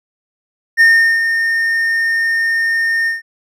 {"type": "tone with ADSR envelope", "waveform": "triangle", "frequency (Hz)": 1826, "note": "A#6", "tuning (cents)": -36, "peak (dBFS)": -3, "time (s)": [0.77, 3.22], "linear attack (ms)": 37, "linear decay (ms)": 390, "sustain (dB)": -8, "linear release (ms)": 150, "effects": []}